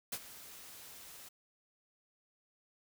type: noise with ADSR envelope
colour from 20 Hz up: white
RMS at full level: -37 dBFS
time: 0.12-1.29 s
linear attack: 8 ms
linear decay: 54 ms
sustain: -15 dB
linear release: 10 ms
effects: none